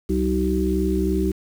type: harmonic tone with a mistuned harmonic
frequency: 63.2 Hz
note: B1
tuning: 41 cents sharp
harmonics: 1 / 3 / 5 / 6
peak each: -24 / -24 / -24 / -24 dBFS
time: 0.09-1.32 s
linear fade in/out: 10 ms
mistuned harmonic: 1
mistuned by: +110 cents
effects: 7-bit